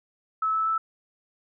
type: tone with pitch steps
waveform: sine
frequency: 1300 / 1308.3 / 1316.6 Hz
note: E6 / E6 / E6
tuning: -24 / -13 / -3 cents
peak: -22 dBFS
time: 0.42-0.78 s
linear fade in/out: 5 ms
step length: 120 ms
effects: none